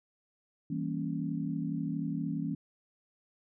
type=chord; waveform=sine; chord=E diminished seventh; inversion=none; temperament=equal with one note detuned; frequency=163.58 / 196 / 233.1 / 277.2 Hz; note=E3 / G3 / Bb3 / Db4; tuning=-13 / 0 / 0 / 0 cents; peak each=-35 / -39 / -38 / -36 dBFS; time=0.7-2.55 s; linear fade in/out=5 ms; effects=none